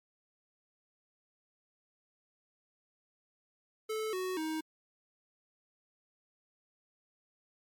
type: tone with pitch steps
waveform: square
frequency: 435.9 / 370.8 / 315.4 Hz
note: A4 / F#4 / D#4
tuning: -16 / +4 / +24 cents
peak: -34 dBFS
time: 3.89-4.61 s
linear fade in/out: 10 ms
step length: 240 ms
effects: MP3 96 kbps